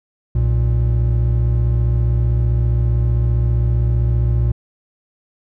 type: tone pair together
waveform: triangle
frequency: 62.3 / 117.6 Hz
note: B1 / A#2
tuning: +16 / +16 cents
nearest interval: major seventh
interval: 1100 cents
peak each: -14 dBFS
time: 0.35-4.52 s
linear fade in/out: 5 ms
effects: none